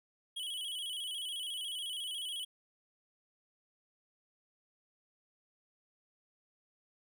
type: tone with vibrato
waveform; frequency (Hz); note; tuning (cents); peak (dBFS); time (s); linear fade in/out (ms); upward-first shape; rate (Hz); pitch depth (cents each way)
square; 3128; G7; -4; -38; 0.36-2.45; 10; square; 14; 76
effects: none